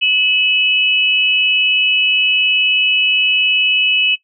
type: tone pair together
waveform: sine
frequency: 2579 / 2960 Hz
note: E7 / F#7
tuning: -39 / 0 cents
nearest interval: major second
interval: 239 cents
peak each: -14 dBFS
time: 0.01-4.16 s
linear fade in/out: 20 ms
effects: noise-tail reverb RT60 0.1 s tail -18 dB re dry